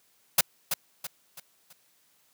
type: noise with echo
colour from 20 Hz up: white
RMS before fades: -19 dBFS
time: 0.38-0.41 s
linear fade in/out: 5 ms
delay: 330 ms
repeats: 4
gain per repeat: -8 dB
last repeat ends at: 1.73 s
effects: white hiss -66 dBFS RMS until 2.33 s + high-pass 100 Hz 12 dB/octave